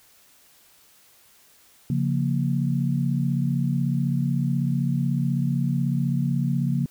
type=chord; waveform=sine; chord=Bb minor; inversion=first; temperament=equal; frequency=138.59 / 174.61 / 233.1 Hz; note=Db3 / F3 / Bb3; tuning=0 / 0 / 0 cents; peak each=-23 / -26 / -27 dBFS; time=1.9-6.86 s; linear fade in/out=2 ms; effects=white hiss -56 dBFS RMS until 6.9 s